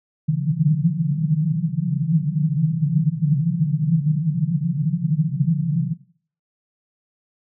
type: band-pass noise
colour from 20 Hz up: white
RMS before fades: -20 dBFS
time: 0.28-5.94 s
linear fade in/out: 10 ms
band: 140 to 170 Hz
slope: 96 dB/octave
effects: noise-tail reverb RT60 0.5 s tail -18 dB re dry